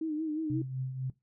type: tone with vibrato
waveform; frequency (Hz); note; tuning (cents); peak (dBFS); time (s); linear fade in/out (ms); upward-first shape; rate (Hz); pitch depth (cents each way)
sine; 311.1; D#4; 0; -30; 0.01-0.62; 5; sine; 5.6; 63
type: tone with tremolo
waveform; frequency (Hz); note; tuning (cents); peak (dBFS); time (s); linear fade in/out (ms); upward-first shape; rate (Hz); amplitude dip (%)
sine; 130.5; C3; -4; -30; 0.5-1.1; 2; triangle; 4; 60
effects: noise-tail reverb RT60 0.2 s tail -18 dB re dry